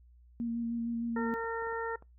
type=tone with vibrato; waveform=sine; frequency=233.1 Hz; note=A#3; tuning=in tune; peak=-31 dBFS; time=0.4-1.34 s; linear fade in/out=0 ms; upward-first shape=square; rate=6.5 Hz; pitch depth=13 cents each way
type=harmonic tone; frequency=457 Hz; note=A#4; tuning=34 cents flat; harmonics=1 / 2 / 3 / 4; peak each=-35 / -38 / -40 / -41 dBFS; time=1.16-1.96 s; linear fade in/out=5 ms
type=clicks; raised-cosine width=1 ms; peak=-40 dBFS; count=7; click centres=1.191 / 1.268 / 1.442 / 1.623 / 1.67 / 1.726 / 2.024 s
effects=noise-tail reverb RT60 0.2 s tail -22 dB re dry + added 60 Hz sine -56 dBFS peak until 2.18 s